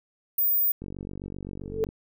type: tone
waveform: sine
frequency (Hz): 14990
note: A#9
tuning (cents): +8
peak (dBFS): -20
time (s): 0.38-0.72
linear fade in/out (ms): 5
type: click train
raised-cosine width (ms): 3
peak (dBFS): -24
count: 52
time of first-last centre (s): 0.82-1.889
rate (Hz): 47.7
type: tone with exponential growth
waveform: sine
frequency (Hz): 440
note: A4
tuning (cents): 0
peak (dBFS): -19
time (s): 1.61-1.84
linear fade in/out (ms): 0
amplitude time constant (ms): 49
effects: none